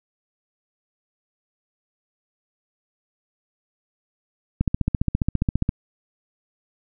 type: click train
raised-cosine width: 5 ms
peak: -7 dBFS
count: 17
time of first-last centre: 4.61-5.691 s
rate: 14.8 Hz
effects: none